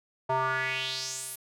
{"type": "tone with band-pass filter sweep", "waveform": "square", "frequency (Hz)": 130.81, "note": "C3", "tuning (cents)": 0, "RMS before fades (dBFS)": -31, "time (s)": [0.29, 1.36], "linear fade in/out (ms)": 10, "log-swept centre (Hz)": [790, 12000], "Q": 3.7, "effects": []}